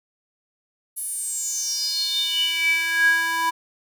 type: tone with high-pass filter sweep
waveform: square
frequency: 329.6 Hz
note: E4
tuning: in tune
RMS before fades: -23 dBFS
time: 0.96-3.51 s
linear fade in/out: 20 ms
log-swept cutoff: 11000 to 1100 Hz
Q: 9.4
effects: none